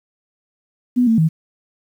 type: tone with pitch steps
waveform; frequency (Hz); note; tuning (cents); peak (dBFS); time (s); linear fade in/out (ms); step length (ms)
sine; 246.9 / 225.1 / 159.8; B3 / A3 / D#3; 0 / +40 / +47; -11; 0.96-1.29; 20; 110
effects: 8-bit